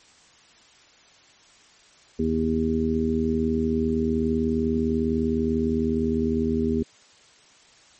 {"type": "harmonic tone", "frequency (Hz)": 79.9, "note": "D#2", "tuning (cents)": 47, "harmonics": [1, 2, 3, 4, 5], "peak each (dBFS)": [-30, -33, -23, -32, -26], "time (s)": [2.19, 6.83], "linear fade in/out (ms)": 5, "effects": ["white hiss -54 dBFS RMS until 7.99 s", "MP3 32 kbps"]}